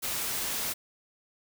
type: noise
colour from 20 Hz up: white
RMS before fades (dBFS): -32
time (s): 0.02-0.74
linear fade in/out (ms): 20
effects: none